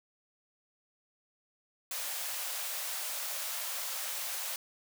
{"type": "high-pass noise", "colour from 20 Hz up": "white", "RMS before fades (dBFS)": -37, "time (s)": [1.91, 4.56], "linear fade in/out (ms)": 2, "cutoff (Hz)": 500, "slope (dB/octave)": 96, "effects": []}